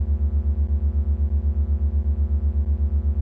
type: beating tone pair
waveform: triangle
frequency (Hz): 68.1 / 76.2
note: C#2 / D#2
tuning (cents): -30 / -36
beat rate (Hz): 8.1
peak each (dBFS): -19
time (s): 0-3.21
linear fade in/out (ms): 10
effects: none